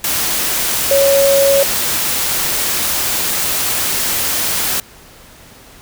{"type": "tone in noise", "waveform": "sine", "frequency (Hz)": 554, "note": "C#5", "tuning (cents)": -1, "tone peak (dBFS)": -9, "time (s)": [0.91, 1.63], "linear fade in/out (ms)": 2, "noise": "white", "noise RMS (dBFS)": -17, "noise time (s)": [0.04, 4.8], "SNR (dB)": 5, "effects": ["pink hiss -41 dBFS RMS until 5.81 s"]}